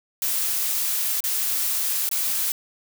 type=noise with dropouts; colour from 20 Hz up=blue; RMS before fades=-24 dBFS; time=0.22-2.52 s; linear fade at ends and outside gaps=2 ms; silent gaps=1.205-1.239 / 2.091-2.113 s; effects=none